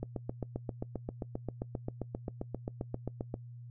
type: click train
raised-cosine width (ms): 2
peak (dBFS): -22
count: 26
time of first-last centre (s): 0.03-3.341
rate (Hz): 7.55
effects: noise-tail reverb RT60 0.1 s tail -22 dB re dry + added 120 Hz sine -45 dBFS peak until 3.7 s